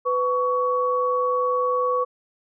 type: tone pair together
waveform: sine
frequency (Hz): 500 / 1122.5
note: B4 / C#6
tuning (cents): +21 / +21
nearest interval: octave + major second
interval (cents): 1400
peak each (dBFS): -22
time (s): 0.05-2.05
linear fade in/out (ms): 20
effects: none